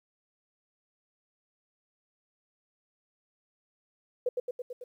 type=tone with echo; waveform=sine; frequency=494.9 Hz; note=B4; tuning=4 cents sharp; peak=-24 dBFS; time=4.26-4.29 s; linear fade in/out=5 ms; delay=110 ms; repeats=5; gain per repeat=-3 dB; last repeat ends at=4.84 s; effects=11-bit